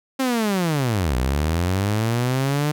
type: linear two-way sweep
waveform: sawtooth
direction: down then up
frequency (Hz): 270 to 60.1 to 152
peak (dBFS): -15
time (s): 0.19-2.72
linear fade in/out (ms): 10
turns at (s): 1.16
effects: none